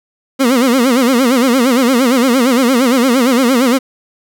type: tone with vibrato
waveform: 30% pulse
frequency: 251.3 Hz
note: B3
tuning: 30 cents sharp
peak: -6 dBFS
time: 0.39-3.79 s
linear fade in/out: 20 ms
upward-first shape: sine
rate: 8.7 Hz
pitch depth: 150 cents each way
effects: none